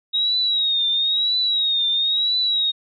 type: tone with vibrato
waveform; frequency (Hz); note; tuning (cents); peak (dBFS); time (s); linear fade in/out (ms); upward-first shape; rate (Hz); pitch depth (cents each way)
sine; 3782; A#7; +24; -17; 0.13-2.72; 20; triangle; 1; 98
effects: none